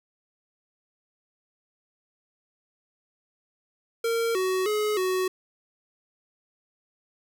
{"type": "tone with pitch steps", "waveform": "square", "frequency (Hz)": [460.2, 373.8, 423.3, 371.9], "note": ["A#4", "F#4", "G#4", "F#4"], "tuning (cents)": [-22, 18, 33, 9], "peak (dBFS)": -24, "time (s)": [4.04, 5.28], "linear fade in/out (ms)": 5, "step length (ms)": 310, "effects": []}